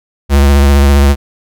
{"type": "tone with vibrato", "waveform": "square", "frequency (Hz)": 70.2, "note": "C#2", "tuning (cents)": 22, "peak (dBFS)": -5, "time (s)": [0.29, 1.16], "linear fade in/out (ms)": 50, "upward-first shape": "sine", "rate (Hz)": 15, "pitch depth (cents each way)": 38, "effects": []}